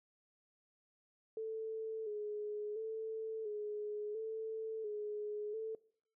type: tone with vibrato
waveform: sine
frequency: 430.6 Hz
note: A4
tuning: 37 cents flat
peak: -38 dBFS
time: 1.37-5.75 s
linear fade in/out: 2 ms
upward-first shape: square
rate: 0.72 Hz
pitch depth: 46 cents each way
effects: noise-tail reverb RT60 0.6 s tail -22 dB re dry